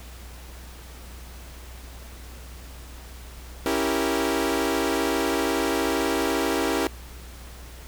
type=chord; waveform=sawtooth; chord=C# diminished seventh; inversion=none; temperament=equal; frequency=277.2 / 329.6 / 392 / 466.2 Hz; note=C#4 / E4 / G4 / Bb4; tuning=0 / 0 / 0 / 0 cents; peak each=-24 / -23 / -24 / -25 dBFS; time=3.66-6.87 s; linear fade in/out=0 ms; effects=added 61 Hz sine -40 dBFS peak until 7.87 s + pink hiss -46 dBFS RMS until 7.87 s